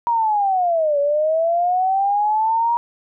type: linear two-way sweep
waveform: sine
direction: down then up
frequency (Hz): 955 to 564 to 952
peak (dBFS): -15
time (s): 0.07-2.77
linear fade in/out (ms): 0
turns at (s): 0.99
effects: none